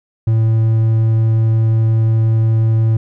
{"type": "tone", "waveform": "triangle", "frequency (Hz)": 111.8, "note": "A2", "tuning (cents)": 28, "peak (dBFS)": -8, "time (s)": [0.27, 2.97], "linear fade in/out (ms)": 5, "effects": []}